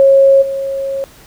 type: tone with level steps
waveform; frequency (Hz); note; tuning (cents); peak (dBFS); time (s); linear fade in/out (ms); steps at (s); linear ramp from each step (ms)
sine; 545; C#5; -29; -4 / -16; 0-1.04; 0; 0.41; 20
effects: pink hiss -42 dBFS RMS until 1.26 s